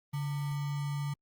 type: tone with sample-and-hold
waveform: sine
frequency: 143.3 Hz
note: D3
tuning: 42 cents flat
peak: -31 dBFS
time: 0.13-1.14 s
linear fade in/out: 10 ms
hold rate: 1050 Hz
effects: Opus 24 kbps